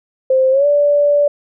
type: tone with pitch glide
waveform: sine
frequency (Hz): 523.3 to 580.6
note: C5 to D5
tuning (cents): 0 to -20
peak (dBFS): -9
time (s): 0.3-1.28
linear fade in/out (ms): 5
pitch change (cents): +180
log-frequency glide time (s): 0.51-0.66
effects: none